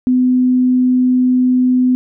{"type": "tone", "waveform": "sine", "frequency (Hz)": 252.6, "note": "B3", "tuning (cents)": 39, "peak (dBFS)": -9, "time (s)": [0.07, 1.95], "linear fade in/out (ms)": 0, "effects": []}